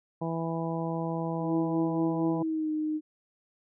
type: harmonic tone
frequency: 164.81 Hz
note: E3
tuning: in tune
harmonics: 1 / 2 / 3 / 4 / 5 / 6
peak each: -32 / -35 / -37 / -38 / -39 / -40 dBFS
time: 0.21-2.43 s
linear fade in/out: 10 ms
type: tone with pitch glide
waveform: sine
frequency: 325.3 to 308.1 Hz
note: E4 to D#4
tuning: -23 to -17 cents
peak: -27 dBFS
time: 1.4-3.01 s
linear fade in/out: 50 ms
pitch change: -94 cents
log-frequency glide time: 2.36-2.71 s
effects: none